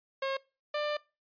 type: tone pair in turn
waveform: sawtooth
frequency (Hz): 540 / 594.9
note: C#5 / D5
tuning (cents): -45 / +22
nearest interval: major second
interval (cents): 167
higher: second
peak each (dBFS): -26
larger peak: neither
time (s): 0.22-0.37 / 0.74-0.97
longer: second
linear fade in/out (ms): 5
effects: noise-tail reverb RT60 0.3 s tail -23 dB re dry + resampled to 11025 Hz